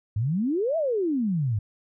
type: exponential two-way sweep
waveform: sine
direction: up then down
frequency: 98 to 675 to 98 Hz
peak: -22 dBFS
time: 0.16-1.59 s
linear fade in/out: 5 ms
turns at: 0.77 s
effects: none

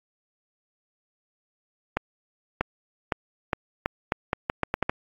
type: accelerating click train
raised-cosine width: 0.5 ms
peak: -8 dBFS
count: 12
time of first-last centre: 1.97-4.895 s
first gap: 640 ms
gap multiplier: 0.8
effects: AAC 48 kbps

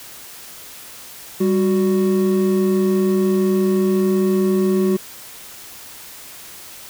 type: tone pair together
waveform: triangle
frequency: 195.89 / 370 Hz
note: G3 / F#4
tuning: -1 / 0 cents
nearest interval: major seventh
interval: 1101 cents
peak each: -15 dBFS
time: 1.4-4.97 s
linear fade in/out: 10 ms
effects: white hiss -38 dBFS RMS until 6.89 s

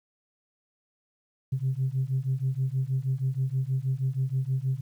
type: beating tone pair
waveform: sine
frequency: 129 / 135.3 Hz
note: C3 / C#3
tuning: -24 / -42 cents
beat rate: 6.3 Hz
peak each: -27 dBFS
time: 1.52-4.81 s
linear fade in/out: 10 ms
effects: tanh soft clip ceiling -19 dBFS + 10-bit

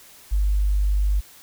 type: tone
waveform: sine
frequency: 50 Hz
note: G1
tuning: 35 cents sharp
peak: -17 dBFS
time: 0.31-1.21 s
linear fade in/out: 20 ms
effects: white hiss -48 dBFS RMS until 1.42 s

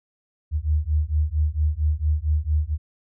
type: beating tone pair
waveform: sine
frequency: 74.2 / 78.6 Hz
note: D2 / D#2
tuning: +18 / +18 cents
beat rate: 4.4 Hz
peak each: -22 dBFS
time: 0.51-2.78 s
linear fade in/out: 50 ms
effects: none

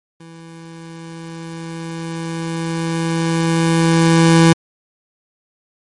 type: tone with level ramp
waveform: 25% pulse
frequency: 165 Hz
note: E3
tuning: 2 cents sharp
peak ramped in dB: -33 to -3 dBFS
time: 0.2-4.53 s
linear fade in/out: 5 ms
effects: MP3 48 kbps

